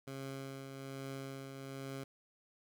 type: tone with tremolo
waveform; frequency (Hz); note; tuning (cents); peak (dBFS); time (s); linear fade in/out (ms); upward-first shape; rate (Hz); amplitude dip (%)
15% pulse; 135.6; C#3; -38; -35; 0.07-2.04; 5; triangle; 1.2; 45
effects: none